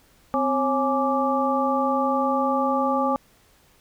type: tone cluster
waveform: sine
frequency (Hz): 259.2 / 545 / 838 / 1170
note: C4 / C#5 / G#5 / D6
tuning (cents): -16 / -29 / +15 / -7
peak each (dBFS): -25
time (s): 0.34-3.16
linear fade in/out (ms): 0
effects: pink hiss -58 dBFS RMS until 3.8 s